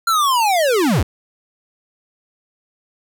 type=linear sweep; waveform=square; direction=down; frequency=1388 to 53.1 Hz; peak=-14 dBFS; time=0.07-1.03 s; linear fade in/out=5 ms; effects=none